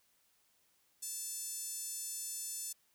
5% pulse tone with high-pass filter, 880 Hz, A5, in tune, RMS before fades -42 dBFS, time 1.02-2.73 s, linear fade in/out 10 ms, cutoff 7500 Hz, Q 1.2, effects white hiss -73 dBFS RMS until 2.94 s

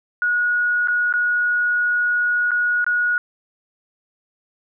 sine tone with dropouts, 1453 Hz, F#6, 32 cents flat, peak -16 dBFS, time 0.22-3.18 s, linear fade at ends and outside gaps 1 ms, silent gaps 0.874-0.883 / 1.126-1.138 / 2.508-2.516 / 2.844-2.865 s, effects none

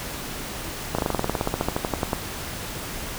slowing click train, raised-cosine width 1 ms, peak -8 dBFS, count 20, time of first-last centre 0.95-2.132 s, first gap 35 ms, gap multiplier 1.06, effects pink hiss -33 dBFS RMS until 3.18 s

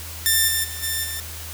5% pulse tone with level steps, 1789 Hz, A6, 28 cents sharp, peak -5 / -9 / -21 / -12 / -17 dBFS, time 0.26-1.2 s, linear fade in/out 0 ms, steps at 0.47 / 0.63 / 0.82 / 1.03 s, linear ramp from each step 20 ms, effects added 81 Hz sine -36 dBFS peak until 1.53 s + white hiss -36 dBFS RMS until 1.53 s

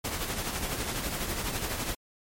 pink noise with tremolo, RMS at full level -30 dBFS, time 0.04-1.95 s, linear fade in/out 10 ms, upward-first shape triangle, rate 12 Hz, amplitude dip 55%, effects MP3 64 kbps

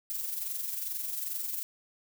violet noise with amplitude modulation, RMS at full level -33 dBFS, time 0.1-1.63 s, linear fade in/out 0 ms, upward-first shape sine, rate 22.4 Hz, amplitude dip 50%, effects none

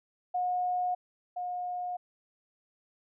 sine tone pair in turn, 723 / 718.4 Hz, F#5 / F5, -40 / +49 cents, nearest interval unison, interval 11 cents, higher first, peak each -27 / -32 dBFS, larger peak first, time 0.34-0.95 / 1.36-1.97 s, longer neither, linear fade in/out 10 ms, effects none

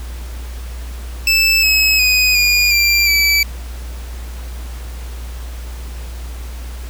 25% pulse tone with pitch steps, 2637 / 2568 / 2501 / 2435 / 2371 / 2309 Hz, E7 / E7 / D#7 / D#7 / D7 / D7, 0 / -46 / +8 / -38 / +16 / -30 cents, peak -7 dBFS, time 1.27-3.43 s, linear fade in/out 2 ms, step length 360 ms, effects added 60 Hz sine -25 dBFS peak until 6.89 s + pink hiss -38 dBFS RMS until 6.89 s

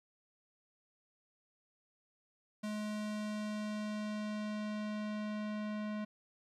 square tone with low-pass filter sweep, 211.6 Hz, G#3, 33 cents sharp, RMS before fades -39 dBFS, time 2.63-6.05 s, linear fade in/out 10 ms, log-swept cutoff 10000 to 2800 Hz, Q 0.71, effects 13-bit

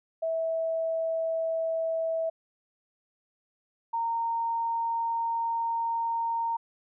sine tone pair in turn, 652 / 922.1 Hz, E5 / A#5, -19 / -19 cents, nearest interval tritone, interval 600 cents, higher second, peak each -26 dBFS, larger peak neither, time 0.22-2.3 / 3.93-6.57 s, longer second, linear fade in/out 10 ms, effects none

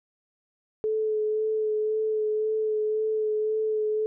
sine tone with vibrato, 431.8 Hz, A4, 33 cents flat, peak -23 dBFS, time 0.84-4.06 s, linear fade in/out 0 ms, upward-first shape sine, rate 1.9 Hz, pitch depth 17 cents each way, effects none

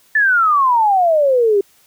sine exponential sweep, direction down, 1777 to 387.8 Hz, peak -10 dBFS, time 0.15-1.61 s, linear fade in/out 5 ms, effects white hiss -53 dBFS RMS until 1.86 s

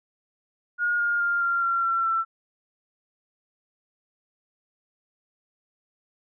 sine tone with pitch steps, 1432 / 1416.4 / 1400.9 / 1385.6 / 1370.5 / 1355.5 / 1340.7 Hz, F6 / F6 / F6 / F6 / F6 / E6 / E6, +43 / +24 / +5 / -14 / -33 / +48 / +29 cents, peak -21 dBFS, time 0.78-2.25 s, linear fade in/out 50 ms, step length 210 ms, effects none

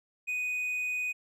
triangle tone, 2489 Hz, D#7, in tune, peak -28 dBFS, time 0.27-1.13 s, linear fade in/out 20 ms, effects none

